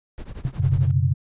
brown noise with tremolo, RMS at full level -30 dBFS, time 0.18-0.91 s, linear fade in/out 0 ms, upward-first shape triangle, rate 11 Hz, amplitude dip 95%
sine tone with exponential decay, 130.81 Hz, C3, in tune, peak -16 dBFS, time 0.45-0.56 s, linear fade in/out 0 ms, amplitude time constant 23 ms
sine chord, F# suspended fourth, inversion none, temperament equal with one note detuned, 92.5 / 125.85 / 138.59 Hz, F#2 / B2 / C#3, 0 / +33 / 0 cents, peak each -21 dBFS, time 0.58-1.14 s, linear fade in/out 20 ms
effects resampled to 8000 Hz

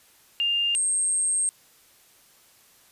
sine tone pair in turn, 2805 / 8454 Hz, F7 / C9, +7 / +17 cents, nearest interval octave + perfect fifth, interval 1910 cents, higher second, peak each -21 dBFS, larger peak neither, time 0.4-0.75 / 0.75-1.49 s, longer second, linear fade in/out 0 ms, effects white hiss -57 dBFS RMS until 2.91 s + resampled to 32000 Hz

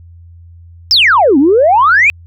sine exponential two-way sweep, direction down then up, 5490 to 259.1 to 2555 Hz, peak -4 dBFS, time 0.91-2.1 s, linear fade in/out 0 ms, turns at 1.38 s, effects tanh soft clip ceiling 0 dBFS + added 85 Hz sine -34 dBFS peak until 2.26 s

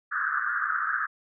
pink band-pass noise, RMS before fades -28 dBFS, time 0.11-1.07 s, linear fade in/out 20 ms, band 1200 to 1700 Hz, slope 96 dB/octave, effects none

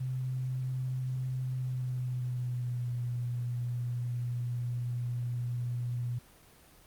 sine tone with pitch glide, 128.7 to 121.48 Hz, C3 to B2, -28 to -28 cents, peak -31 dBFS, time 0-6.19 s, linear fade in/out 10 ms, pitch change -100 cents, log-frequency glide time 1.46-2.94 s, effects pink hiss -58 dBFS RMS until 6.86 s + Opus 24 kbps

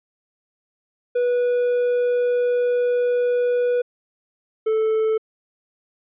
triangle tone pair in turn, 488.9 / 438.9 Hz, B4 / A4, -18 / -4 cents, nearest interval major second, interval 186 cents, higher first, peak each -15 dBFS, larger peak neither, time 1.15-3.82 / 4.66-5.18 s, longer first, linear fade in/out 10 ms, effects resampled to 8000 Hz

